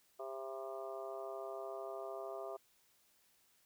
harmonic tone with a mistuned harmonic, 133.3 Hz, C3, 33 cents sharp, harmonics 3 / 4 / 5 / 6 / 7 / 8 / 9, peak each -47 / -51 / -45 / -57 / -57 / -56 / -53 dBFS, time 0.19-2.57 s, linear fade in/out 10 ms, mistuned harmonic 7, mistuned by +65 cents, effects white hiss -72 dBFS RMS until 3.65 s

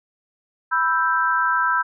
sine chord, E minor, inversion second, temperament equal with one note detuned, 987.8 / 1323.1 / 1568 Hz, B5 / E6 / G6, 0 / +6 / 0 cents, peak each -22 / -21 / -21 dBFS, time 0.71-1.83 s, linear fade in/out 20 ms, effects none

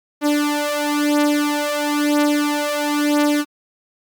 sawtooth beating tone pair, 293.7 / 294.7 Hz, D4 / D4, 0 / +6 cents, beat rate 1 Hz, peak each -16 / -15 dBFS, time 0.21-3.45 s, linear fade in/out 50 ms, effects Opus 48 kbps

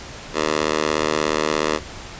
10% pulse tone with high-pass filter, 76.9 Hz, D#2, 20 cents flat, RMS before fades -21 dBFS, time 0.33-1.8 s, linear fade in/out 50 ms, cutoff 460 Hz, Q 0.9, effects pink hiss -36 dBFS RMS until 2.19 s + resampled to 16000 Hz

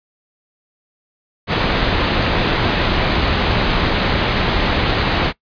pink low-pass noise, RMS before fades -17 dBFS, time 1.47-5.33 s, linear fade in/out 50 ms, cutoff 4400 Hz, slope 48 dB/octave, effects noise-tail reverb RT60 0.1 s tail -21 dB re dry + resampled to 11025 Hz

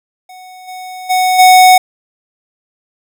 square tone with level steps, 740 Hz, F#5, in tune, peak -33 / -26 / -10 / -3 dBFS, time 0.29-1.78 s, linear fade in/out 5 ms, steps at 0.67 / 1.09 / 1.38 s, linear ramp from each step 20 ms, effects none

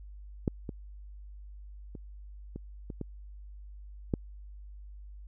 clicks, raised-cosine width 3 ms, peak -14 / -23 / -29 / -26 / -26 / -22 / -14 dBFS, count 7, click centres 0.478 / 0.692 / 1.952 / 2.56 / 2.902 / 3.013 / 4.138 s, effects added 50 Hz sine -44 dBFS peak until 5.27 s

